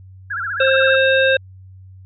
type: tone with vibrato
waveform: sine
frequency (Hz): 1500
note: F#6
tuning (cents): +23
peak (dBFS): -21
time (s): 0.3-0.96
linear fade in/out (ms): 10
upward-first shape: sine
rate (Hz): 15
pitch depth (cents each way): 200
type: harmonic tone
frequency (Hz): 531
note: C5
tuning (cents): +25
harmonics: 1 / 3 / 5 / 7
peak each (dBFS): -14 / -16 / -22 / -23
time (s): 0.6-1.37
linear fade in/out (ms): 5
effects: added 94 Hz sine -38 dBFS peak until 2.05 s